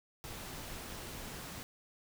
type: noise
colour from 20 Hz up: pink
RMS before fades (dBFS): -45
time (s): 0.24-1.63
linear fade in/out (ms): 0
effects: none